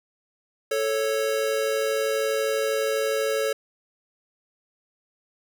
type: tone pair together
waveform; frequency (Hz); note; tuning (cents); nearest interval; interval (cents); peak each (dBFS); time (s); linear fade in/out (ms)
square; 439.6 / 552; A4 / C#5; -2 / -7; major third; 395; -26; 0.71-3.53; 5
effects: none